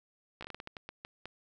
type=slowing click train; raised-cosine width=0.3 ms; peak=-26 dBFS; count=12; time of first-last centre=0.41-1.256 s; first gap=15 ms; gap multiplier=1.3; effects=none